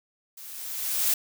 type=noise with level ramp; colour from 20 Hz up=blue; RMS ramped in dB=-44 to -22 dBFS; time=0.37-1.14 s; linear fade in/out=5 ms; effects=none